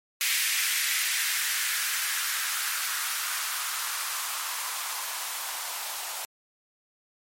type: noise with band-pass filter sweep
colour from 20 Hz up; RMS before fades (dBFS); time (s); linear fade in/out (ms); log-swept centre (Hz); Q
violet; -30; 0.21-6.25; 0; 2100 to 790; 2.3
effects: MP3 64 kbps